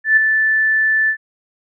sine tone with ADSR envelope, 1756 Hz, A6, 4 cents flat, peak -6 dBFS, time 0.04-1.17 s, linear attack 130 ms, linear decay 5 ms, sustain -6 dB, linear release 80 ms, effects none

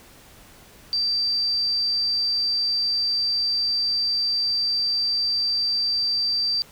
sine tone, 4676 Hz, D8, 8 cents flat, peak -20 dBFS, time 0.93-6.62 s, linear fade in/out 0 ms, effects pink hiss -49 dBFS RMS until 6.71 s

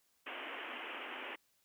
white band-pass noise, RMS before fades -45 dBFS, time 0.26-1.36 s, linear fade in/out 10 ms, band 240 to 3100 Hz, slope 96 dB/octave, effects white hiss -75 dBFS RMS until 1.64 s

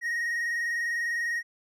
triangle tone with vibrato, 1875 Hz, A#6, 10 cents sharp, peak -25 dBFS, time 0.01-1.43 s, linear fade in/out 50 ms, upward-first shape sine, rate 20 Hz, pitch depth 34 cents each way, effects none

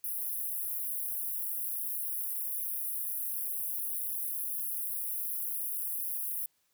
white high-pass noise, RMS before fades -35 dBFS, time 0.04-6.46 s, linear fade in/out 2 ms, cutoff 10000 Hz, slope 96 dB/octave, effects white hiss -74 dBFS RMS until 6.73 s

